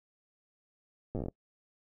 slowing click train, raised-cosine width 2 ms, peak -23 dBFS, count 10, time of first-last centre 1.15-1.284 s, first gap 8 ms, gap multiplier 1.15, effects noise-tail reverb RT60 0.1 s tail -23 dB re dry

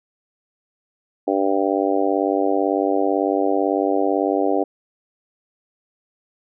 harmonic tone, 98 Hz, G2, in tune, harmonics 3 / 4 / 5 / 6 / 7 / 8, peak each -22 / -23 / -24 / -25 / -25 / -26 dBFS, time 1.27-4.64 s, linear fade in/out 10 ms, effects none

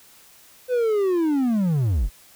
triangle linear sweep, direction down, 511 to 32.35 Hz, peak -16 dBFS, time 0.68-2.1 s, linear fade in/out 50 ms, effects white hiss -51 dBFS RMS until 2.35 s

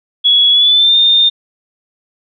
sine tone with pitch glide, 3366 to 3628 Hz, G#7 to A#7, +23 to -48 cents, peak -6 dBFS, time 0.24-1.3 s, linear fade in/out 20 ms, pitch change +129 cents, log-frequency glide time 0.51-0.96 s, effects none

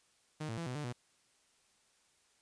sawtooth tone with pitch steps, 153.9 / 113 / 167.8 / 125.6 / 148.6 / 122.1 Hz, D#3 / A2 / E3 / B2 / D3 / B2, -19 / +47 / +31 / +30 / +21 / -19 cents, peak -34 dBFS, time 0.4-0.928 s, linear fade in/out 10 ms, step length 88 ms, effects white hiss -71 dBFS RMS until 2.41 s + resampled to 22050 Hz

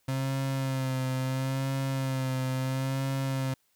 35% pulse tone with vibrato, 132.5 Hz, C3, 22 cents sharp, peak -26 dBFS, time 0.08-3.54 s, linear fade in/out 5 ms, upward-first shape sine, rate 0.74 Hz, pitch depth 34 cents each way, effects white hiss -71 dBFS RMS until 3.75 s

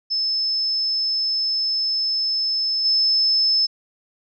sine tone with level steps, 5240 Hz, E8, 11 cents flat, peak -19 / -15 dBFS, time 0.1-3.67 s, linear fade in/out 20 ms, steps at 2.84 s, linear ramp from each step 20 ms, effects none

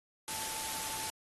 sine tone in noise, 880 Hz, A5, in tune, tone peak -45 dBFS, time 0.28-1.1 s, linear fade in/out 0 ms, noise white, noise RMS -38 dBFS, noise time 0.28-1.1 s, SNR -10 dB, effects AAC 32 kbps

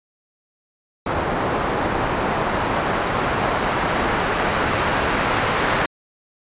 white noise with low-pass filter sweep, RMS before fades -21 dBFS, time 1.06-5.86 s, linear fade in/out 5 ms, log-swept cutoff 970 to 1600 Hz, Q 0.83, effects resampled to 8000 Hz

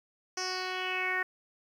10% pulse tone with low-pass filter sweep, 370 Hz, F#4, in tune, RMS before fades -33 dBFS, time 0.37-1.23 s, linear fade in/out 5 ms, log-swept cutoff 6000 to 1800 Hz, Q 5.2, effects 10-bit

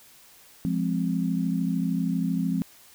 sine chord, F minor, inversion none, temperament equal, 174.61 / 207.7 / 261.6 Hz, F3 / Ab3 / C4, 0 / 0 / 0 cents, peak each -26 / -29 / -28 dBFS, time 0.65-2.62 s, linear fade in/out 0 ms, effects white hiss -53 dBFS RMS until 2.94 s

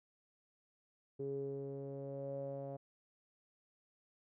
sawtooth tone with low-pass filter sweep, 138.1 Hz, C#3, 6 cents flat, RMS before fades -43 dBFS, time 1.19-2.77 s, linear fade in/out 10 ms, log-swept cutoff 400 to 620 Hz, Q 9, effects none

